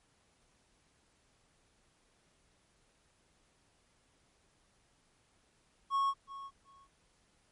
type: tone with echo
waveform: triangle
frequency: 1100 Hz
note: C#6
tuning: 14 cents flat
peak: -26 dBFS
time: 5.9-6.14 s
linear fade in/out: 50 ms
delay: 370 ms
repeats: 2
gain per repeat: -15 dB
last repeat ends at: 6.88 s
effects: pink hiss -71 dBFS RMS until 7.51 s + MP3 48 kbps